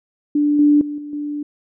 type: tone with level steps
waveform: sine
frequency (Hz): 293.7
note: D4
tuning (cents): 0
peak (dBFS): -13 / -9 / -23 / -28 / -22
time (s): 0.35-1.43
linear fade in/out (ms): 5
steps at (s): 0.59 / 0.81 / 0.98 / 1.13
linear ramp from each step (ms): 2
effects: none